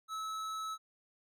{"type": "tone with tanh clipping", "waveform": "sine", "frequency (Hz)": 1299, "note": "E6", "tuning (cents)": -26, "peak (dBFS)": -39, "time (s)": [0.08, 0.78], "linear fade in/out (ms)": 50, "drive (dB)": 16, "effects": []}